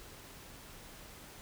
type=silence; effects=pink hiss -52 dBFS RMS until 1.41 s